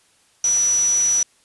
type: tone in noise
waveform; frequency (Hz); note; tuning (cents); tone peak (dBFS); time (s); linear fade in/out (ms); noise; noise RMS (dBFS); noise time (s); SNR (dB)
sine; 5900; F#8; -6; -15; 0.44-1.23; 2; white; -31; 0.44-1.23; +13
effects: white hiss -58 dBFS RMS until 1.44 s + resampled to 24000 Hz